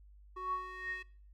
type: tone with band-pass filter sweep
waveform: square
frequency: 370.6 Hz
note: F#4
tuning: 3 cents sharp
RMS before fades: -40 dBFS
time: 0.36-1.03 s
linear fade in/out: 10 ms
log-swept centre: 900 to 2200 Hz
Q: 9.8
effects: noise-tail reverb RT60 0.5 s tail -22 dB re dry + added 50 Hz sine -55 dBFS peak until 1.33 s